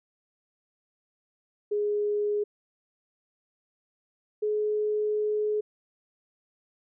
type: tone pair in turn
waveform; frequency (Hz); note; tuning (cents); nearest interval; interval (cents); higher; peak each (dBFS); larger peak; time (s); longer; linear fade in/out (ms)
sine; 415.3 / 423.3; G#4 / G#4; 0 / +33; unison; 33; second; -24; neither; 1.71-2.44 / 4.42-5.61; second; 10
effects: none